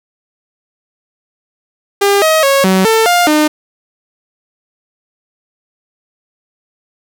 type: tone with pitch steps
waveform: sawtooth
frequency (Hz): 401.3 / 633 / 550 / 188.7 / 446.3 / 704 / 303.9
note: G4 / D#5 / C#5 / F#3 / A4 / F5 / D#4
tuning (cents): +41 / +30 / -14 / +34 / +25 / +14 / -41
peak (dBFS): -4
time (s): 2.01-3.48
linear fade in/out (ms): 10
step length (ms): 210
effects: none